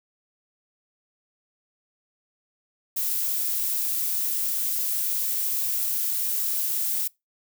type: noise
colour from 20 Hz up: violet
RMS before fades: -26 dBFS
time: 2.96-7.08 s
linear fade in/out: 10 ms
effects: noise-tail reverb RT60 0.2 s tail -24 dB re dry